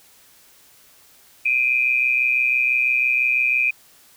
sine tone pair together, 2386 / 2512 Hz, D7 / D#7, +27 / +16 cents, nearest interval minor second, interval 89 cents, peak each -19 dBFS, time 1.45-3.71 s, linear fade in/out 10 ms, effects white hiss -52 dBFS RMS until 4.16 s

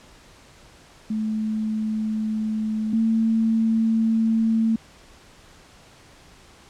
sine tone pair in turn, 217.1 / 224.1 Hz, A3 / A3, -23 / +32 cents, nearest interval minor second, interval 55 cents, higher second, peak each -22 / -17 dBFS, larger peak second, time 1.1-2.93 / 2.93-4.76 s, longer neither, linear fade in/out 5 ms, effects pink hiss -50 dBFS RMS until 6.69 s + low-pass 8000 Hz 12 dB/octave

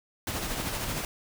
pink noise with tremolo, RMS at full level -31 dBFS, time 0.27-1.05 s, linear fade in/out 2 ms, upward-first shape sine, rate 13 Hz, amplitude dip 35%, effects none

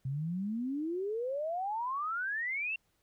sine exponential sweep, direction up, 128.2 to 2748 Hz, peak -32 dBFS, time 0.05-2.76 s, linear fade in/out 5 ms, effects pink hiss -75 dBFS RMS until 3.02 s

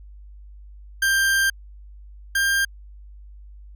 40% pulse tone pair in turn, 1584 / 1595 Hz, G6 / G6, +18 / +30 cents, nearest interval unison, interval 12 cents, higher second, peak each -16 / -17 dBFS, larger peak first, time 1.02-1.5 / 2.35-2.65 s, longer first, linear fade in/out 5 ms, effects added 50 Hz sine -40 dBFS peak until 3.75 s

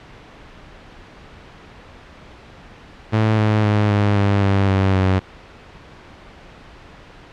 sawtooth tone with pitch steps, 109.2 / 106.95 / 104.75 / 102.6 / 100.48 / 98.42 / 96.39 / 94.41 Hz, A2 / A2 / G#2 / G#2 / G2 / G2 / G2 / F#2, -13 / -49 / +15 / -21 / +43 / +7 / -29 / +35 cents, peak -10 dBFS, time 3.12-5.2 s, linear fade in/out 20 ms, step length 260 ms, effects pink hiss -42 dBFS RMS until 7.32 s + low-pass 3000 Hz 12 dB/octave

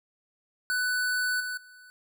square tone with level steps, 1493 Hz, F#6, 15 cents sharp, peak -26 / -32 / -50 dBFS, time 0.7-1.9 s, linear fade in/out 0 ms, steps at 1.4 / 1.57 s, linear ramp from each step 5 ms, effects none

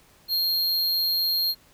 square tone, 4228 Hz, C8, 17 cents sharp, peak -22 dBFS, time 0.28-1.55 s, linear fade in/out 50 ms, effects pink hiss -57 dBFS RMS until 1.73 s

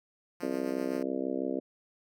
5% pulse tone with tremolo, 176.1 Hz, F3, 15 cents sharp, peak -31 dBFS, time 0.4-1.03 s, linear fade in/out 5 ms, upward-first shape sine, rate 7.8 Hz, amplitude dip 40%
harmonic tone, 66 Hz, C2, 16 cents sharp, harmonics 3 / 4 / 5 / 6 / 7 / 8 / 9 / 10, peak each -43 / -34 / -36 / -38 / -38 / -44 / -39 / -47 dBFS, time 0.42-1.6 s, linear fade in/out 10 ms
effects none

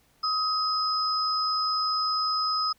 sine tone pair together, 1267 / 5068 Hz, D#6 / D#8, +31 / +31 cents, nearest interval 2 octaves, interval 2400 cents, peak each -26 / -27 dBFS, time 0.23-2.73 s, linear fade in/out 10 ms, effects pink hiss -64 dBFS RMS until 2.78 s

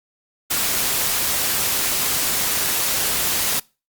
white noise with amplitude modulation, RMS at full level -19 dBFS, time 0.5-3.6 s, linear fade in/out 10 ms, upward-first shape sine, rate 296 Hz, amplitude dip 35%, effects noise-tail reverb RT60 0.3 s tail -24 dB re dry + Opus 48 kbps

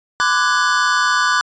square chord, G# half-diminished seventh, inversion first, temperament equal with one note detuned, 1010.3 / 1174.7 / 1480 / 1661.2 Hz, B5 / D6 / F#6 / G#6, +39 / 0 / 0 / 0 cents, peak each -22 / -19 / -18 / -23 dBFS, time 0.2-1.41 s, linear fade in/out 0 ms, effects resampled to 16000 Hz

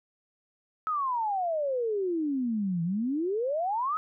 sine exponential two-way sweep, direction down then up, 1300 to 163.3 to 1300 Hz, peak -26 dBFS, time 0.87-3.97 s, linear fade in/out 0 ms, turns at 2.83 s, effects none

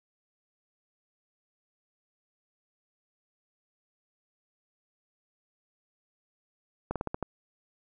slowing click train, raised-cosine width 1 ms, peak -17 dBFS, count 6, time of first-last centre 6.91-7.227 s, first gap 47 ms, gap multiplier 1.15, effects none

